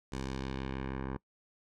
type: tone with low-pass filter sweep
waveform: 10% pulse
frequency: 66.3 Hz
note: C2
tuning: 23 cents sharp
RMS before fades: -38 dBFS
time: 0.12-1.17 s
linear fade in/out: 5 ms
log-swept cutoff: 7900 to 1300 Hz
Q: 1.1
effects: noise-tail reverb RT60 0.1 s tail -23 dB re dry